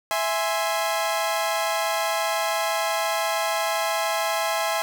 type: chord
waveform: sawtooth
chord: E augmented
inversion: none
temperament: equal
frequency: 659.3 / 830.6 / 1046.5 Hz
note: E5 / G#5 / B#5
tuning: 0 / 0 / 0 cents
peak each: -22 / -23 / -25 dBFS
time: 0.11-4.82 s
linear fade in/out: 0 ms
effects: none